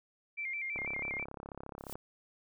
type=tone with vibrato; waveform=sine; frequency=2225 Hz; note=C#7; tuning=6 cents sharp; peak=-35 dBFS; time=0.37-1.25 s; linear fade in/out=20 ms; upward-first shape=square; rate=6.1 Hz; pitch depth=83 cents each way
type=click train; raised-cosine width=1 ms; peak=-29 dBFS; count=42; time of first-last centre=0.76-1.955 s; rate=34.3 Hz
type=noise with exponential growth; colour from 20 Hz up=blue; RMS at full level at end=-42 dBFS; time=1.78-1.93 s; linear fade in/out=0 ms; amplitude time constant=32 ms
effects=none